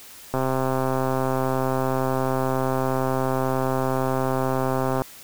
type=click train; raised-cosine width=1 ms; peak=-10 dBFS; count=614; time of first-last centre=0.34-5.019 s; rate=131 Hz; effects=white hiss -44 dBFS RMS until 5.23 s